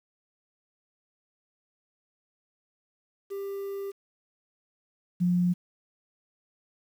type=tone pair in turn; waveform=triangle / sine; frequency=395.7 / 177.64 Hz; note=G4 / F3; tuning=+16 / +30 cents; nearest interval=octave + major second; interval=1386 cents; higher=first; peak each=-30 / -21 dBFS; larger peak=second; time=3.3-3.92 / 5.2-5.54 s; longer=first; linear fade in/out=20 ms; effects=9-bit